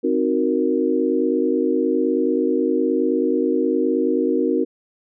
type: chord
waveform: sine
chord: C half-diminished seventh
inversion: none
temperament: equal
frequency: 261.6 / 311.1 / 370 / 466.2 Hz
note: C4 / Eb4 / Gb4 / Bb4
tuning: 0 / 0 / 0 / 0 cents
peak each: -22 dBFS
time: 0.03-4.65 s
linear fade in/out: 20 ms
effects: none